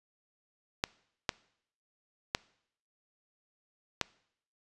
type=clicks; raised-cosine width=0.2 ms; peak=-10 dBFS; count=4; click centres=0.839 / 1.292 / 2.349 / 4.013 s; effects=noise-tail reverb RT60 0.7 s tail -23 dB re dry + resampled to 24000 Hz